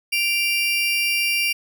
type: tone pair together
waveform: 35% pulse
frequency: 2355 / 2787 Hz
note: D7 / F7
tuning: +4 / -4 cents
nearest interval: minor third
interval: 292 cents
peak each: -19 / -21 dBFS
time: 0.12-1.53 s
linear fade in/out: 10 ms
effects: none